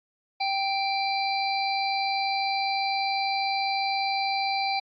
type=harmonic tone with a mistuned harmonic; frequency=784 Hz; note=G5; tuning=in tune; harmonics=1 / 3 / 5 / 6; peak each=-26 / -31 / -33 / -34 dBFS; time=0.4-4.8 s; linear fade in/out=10 ms; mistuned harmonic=5; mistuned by=+68 cents; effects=AAC 64 kbps